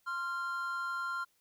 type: tone pair together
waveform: triangle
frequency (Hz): 1051.9 / 1386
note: C6 / F6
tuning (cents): +9 / -14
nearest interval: perfect fourth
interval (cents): 477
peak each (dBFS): -38 / -33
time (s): 0.06-1.25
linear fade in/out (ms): 20
effects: white hiss -73 dBFS RMS until 1.4 s